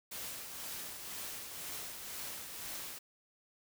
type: noise with tremolo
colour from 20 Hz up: white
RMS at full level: -42 dBFS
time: 0.11-2.99 s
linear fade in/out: 10 ms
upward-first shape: triangle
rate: 2 Hz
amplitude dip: 45%
effects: none